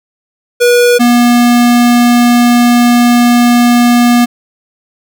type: tone pair in turn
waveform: square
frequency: 484.3 / 240.8 Hz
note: B4 / B3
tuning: -34 / -44 cents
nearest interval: octave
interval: 1210 cents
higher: first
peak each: -5 dBFS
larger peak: neither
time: 0.6-0.99 / 0.99-4.26 s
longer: second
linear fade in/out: 20 ms
effects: none